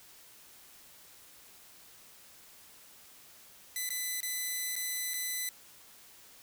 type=tone with dropouts; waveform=5% pulse; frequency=2003 Hz; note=B6; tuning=24 cents sharp; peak=-23 dBFS; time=3.76-5.49 s; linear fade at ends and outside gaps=1 ms; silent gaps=3.891-3.904 / 4.205-4.23 / 4.755-4.763 / 5.136-5.14 s; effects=white hiss -56 dBFS RMS until 6.42 s